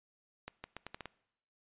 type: accelerating click train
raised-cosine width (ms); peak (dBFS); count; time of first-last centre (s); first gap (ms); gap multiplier
0.3; -26; 7; 0.48-1.057; 160; 0.79
effects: noise-tail reverb RT60 0.8 s tail -21 dB re dry + resampled to 8000 Hz